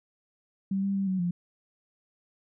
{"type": "tone with pitch steps", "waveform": "sine", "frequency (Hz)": [194.1, 197.2, 195.5, 187.7, 175.2], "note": ["G3", "G3", "G3", "F#3", "F3"], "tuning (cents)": [-17, 11, -4, 25, 6], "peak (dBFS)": -25, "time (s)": [0.71, 1.31], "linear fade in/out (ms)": 5, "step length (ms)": 120, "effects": []}